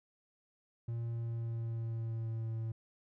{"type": "tone with pitch glide", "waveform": "triangle", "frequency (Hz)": [116.54, 112.57], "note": ["A#2", "A2"], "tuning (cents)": [0, 40], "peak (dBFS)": -33, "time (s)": [0.88, 2.72], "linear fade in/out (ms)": 5, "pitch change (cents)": -60, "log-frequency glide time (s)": [1.04, 2.47], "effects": []}